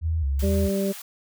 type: tone with vibrato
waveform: sine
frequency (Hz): 74.6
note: D2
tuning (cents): +28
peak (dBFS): -21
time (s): 0.01-0.7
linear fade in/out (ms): 50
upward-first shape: square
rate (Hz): 2.3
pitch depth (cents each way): 140
type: high-pass noise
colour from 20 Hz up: white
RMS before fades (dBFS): -39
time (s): 0.39-1.02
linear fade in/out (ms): 5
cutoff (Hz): 770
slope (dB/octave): 24
type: harmonic tone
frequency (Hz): 196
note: G3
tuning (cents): 0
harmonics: 1 / 2 / 3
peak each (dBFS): -24 / -27 / -29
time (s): 0.42-0.93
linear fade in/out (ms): 20
effects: none

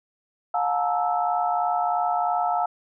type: tone cluster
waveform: sine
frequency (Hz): 713 / 862 / 925 / 1312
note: F5 / A5 / A#5 / E6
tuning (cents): +36 / -36 / -14 / -9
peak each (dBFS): -23 / -27 / -31 / -29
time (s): 0.54-2.66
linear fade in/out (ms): 5
effects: none

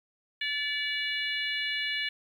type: harmonic tone with a mistuned harmonic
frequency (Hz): 580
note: D5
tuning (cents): -22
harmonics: 3 / 4 / 5 / 6 / 7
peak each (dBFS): -34 / -34 / -34 / -37 / -40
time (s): 0.41-2.09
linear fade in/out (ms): 5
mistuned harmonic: 4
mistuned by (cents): -24
effects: 10-bit

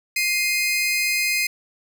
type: tone pair together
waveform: sawtooth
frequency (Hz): 2100 / 2489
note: C7 / D#7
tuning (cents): +6 / 0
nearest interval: minor third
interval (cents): 294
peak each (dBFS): -19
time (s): 0.16-1.47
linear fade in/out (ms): 5
effects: none

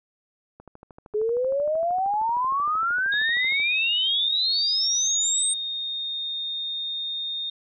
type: click train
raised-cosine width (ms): 1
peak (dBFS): -30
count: 40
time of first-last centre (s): 0.6-3.6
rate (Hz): 13
type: exponential sweep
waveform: sine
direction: up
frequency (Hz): 415.3 to 8740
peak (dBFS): -21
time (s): 1.14-5.54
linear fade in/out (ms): 10
type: tone with pitch glide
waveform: sine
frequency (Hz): 3715 to 3670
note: A#7 to A#7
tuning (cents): -7 to -28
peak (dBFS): -27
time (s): 3.12-7.5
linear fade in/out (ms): 5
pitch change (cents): -21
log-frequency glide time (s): 4.75-6.4
effects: none

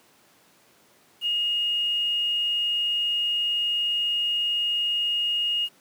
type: tone with quantisation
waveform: sine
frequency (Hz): 2859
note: F7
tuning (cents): +40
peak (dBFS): -22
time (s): 1.21-5.69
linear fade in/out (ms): 50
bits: 8
effects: pink hiss -58 dBFS RMS until 5.8 s + high-pass 200 Hz 12 dB/octave

